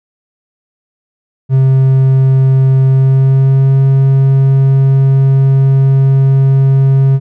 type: tone with pitch glide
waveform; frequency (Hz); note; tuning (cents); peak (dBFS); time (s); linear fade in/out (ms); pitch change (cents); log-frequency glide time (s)
triangle; 132.9 to 135.22; C3 to C#3; +27 to -43; -3; 1.49-7.2; 50; +30; 2.87-3.74
effects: none